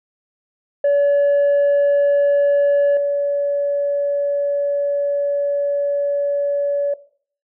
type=tone with level steps; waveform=sine; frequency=570 Hz; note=C#5; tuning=48 cents sharp; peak=-10 / -16 dBFS; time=0.84-6.94 s; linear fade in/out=5 ms; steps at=2.97 s; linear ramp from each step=2 ms; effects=noise-tail reverb RT60 0.5 s tail -17 dB re dry + tanh soft clip ceiling -11 dBFS